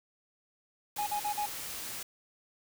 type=noise; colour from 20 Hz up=white; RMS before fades=-40 dBFS; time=0.96-2.03 s; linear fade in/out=5 ms
type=tone bursts; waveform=triangle; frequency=830.6 Hz; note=G#5; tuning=in tune; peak=-28 dBFS; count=4; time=0.98-1.461 s; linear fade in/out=10 ms; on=88 ms; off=43 ms
effects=none